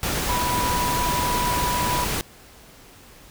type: tone in noise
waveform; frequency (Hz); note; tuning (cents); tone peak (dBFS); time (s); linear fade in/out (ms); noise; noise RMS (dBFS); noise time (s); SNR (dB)
sine; 982; B5; -10; -23; 0.29-2.04; 0; pink; -25; 0.03-2.21; -1
effects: pink hiss -48 dBFS RMS until 3.3 s